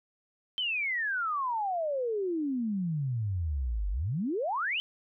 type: exponential two-way sweep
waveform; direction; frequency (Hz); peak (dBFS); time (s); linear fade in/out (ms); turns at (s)
sine; down then up; 3136 to 46.18 to 3136; -28; 0.58-4.8; 0; 3.9
effects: none